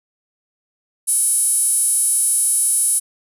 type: tone with high-pass filter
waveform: 5% pulse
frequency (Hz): 774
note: G5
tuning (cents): -22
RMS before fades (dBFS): -17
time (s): 1.07-3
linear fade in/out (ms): 20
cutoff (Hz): 10000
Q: 8.3
effects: none